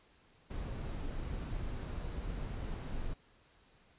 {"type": "noise", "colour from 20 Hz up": "brown", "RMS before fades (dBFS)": -39, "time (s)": [0.5, 3.14], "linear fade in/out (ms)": 10, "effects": ["pink hiss -66 dBFS RMS until 3.98 s", "resampled to 8000 Hz"]}